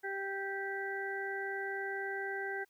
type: harmonic tone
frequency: 392 Hz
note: G4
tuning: in tune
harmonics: 1 / 2 / 4 / 5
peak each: -40 / -43 / -39 / -44 dBFS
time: 0.03-2.65 s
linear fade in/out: 20 ms
effects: white hiss -75 dBFS RMS until 2.69 s